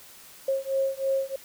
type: beating tone pair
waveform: sine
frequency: 538 / 541.1 Hz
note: C5 / C#5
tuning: +48 / -42 cents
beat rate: 3.1 Hz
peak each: -27 dBFS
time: 0.48-1.36 s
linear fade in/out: 5 ms
effects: white hiss -49 dBFS RMS until 1.44 s